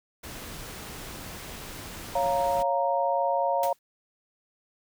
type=noise; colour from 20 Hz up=pink; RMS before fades=-40 dBFS; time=0.23-2.63 s; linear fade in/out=10 ms
type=chord; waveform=sine; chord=Bb minor; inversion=first; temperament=equal; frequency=554.4 / 698.5 / 932.3 Hz; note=Db5 / F5 / Bb5; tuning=0 / 0 / 0 cents; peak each=-27 dBFS; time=2.15-3.73 s; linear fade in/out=5 ms
type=noise with exponential decay; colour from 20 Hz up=white; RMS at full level=-33 dBFS; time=3.63-3.79 s; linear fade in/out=2 ms; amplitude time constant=34 ms
effects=none